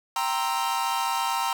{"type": "chord", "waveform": "45% pulse", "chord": "C dominant seventh", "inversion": "second", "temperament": "equal", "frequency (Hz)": [784, 932.3, 1046.5, 1318.5], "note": ["G5", "Bb5", "C6", "E6"], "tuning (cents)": [0, 0, 0, 0], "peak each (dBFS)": [-31, -27, -32, -32], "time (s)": [0.16, 1.53], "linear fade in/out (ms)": 2, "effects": ["9-bit"]}